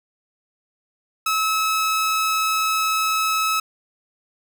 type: tone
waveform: sawtooth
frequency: 1294 Hz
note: E6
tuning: 32 cents flat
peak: -15 dBFS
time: 1.26-3.6 s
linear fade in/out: 5 ms
effects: none